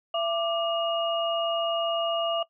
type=tone cluster; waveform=sine; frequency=671 / 1178 / 2864 Hz; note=E5 / D6 / F7; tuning=+31 / +5 / +43 cents; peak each=-26 / -32 / -31 dBFS; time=0.14-2.43 s; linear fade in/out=5 ms; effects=noise-tail reverb RT60 0.1 s tail -18 dB re dry